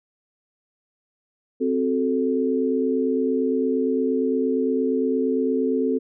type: chord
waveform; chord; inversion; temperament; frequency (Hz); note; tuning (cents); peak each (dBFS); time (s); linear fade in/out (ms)
sine; F# diminished; second; equal with one note detuned; 261.6 / 370 / 438.7; C4 / F#4 / A4; 0 / 0 / -5; -22 / -27 / -23; 1.6-5.99; 20
effects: none